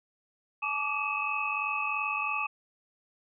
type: tone cluster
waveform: sine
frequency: 858 / 1149 / 1192 / 2548 / 2646 Hz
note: A5 / D6 / D6 / D#7 / E7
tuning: -44 / -38 / +25 / +41 / +6 cents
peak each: -37 / -34 / -38 / -32 / -36 dBFS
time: 0.62-2.47 s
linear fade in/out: 10 ms
effects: none